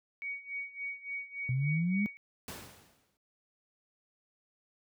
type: tone with tremolo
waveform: sine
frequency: 2246 Hz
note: C#7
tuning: 22 cents sharp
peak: -34 dBFS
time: 0.22-2.17 s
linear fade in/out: 0 ms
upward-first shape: sine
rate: 3.5 Hz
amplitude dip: 85%
type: exponential sweep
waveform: sine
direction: up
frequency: 123.47 to 212.3 Hz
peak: -27 dBFS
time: 1.49-2.06 s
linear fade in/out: 0 ms
type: noise with exponential decay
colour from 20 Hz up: pink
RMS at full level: -40 dBFS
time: 2.48-3.17 s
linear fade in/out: 1 ms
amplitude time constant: 150 ms
effects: high-pass 80 Hz 12 dB/octave